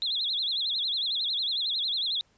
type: tone with vibrato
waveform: sine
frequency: 3717 Hz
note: A#7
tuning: 6 cents flat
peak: -26 dBFS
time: 0.02-2.21 s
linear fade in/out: 0 ms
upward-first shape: sine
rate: 11 Hz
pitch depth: 210 cents each way
effects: pink hiss -66 dBFS RMS until 2.37 s + resampled to 16000 Hz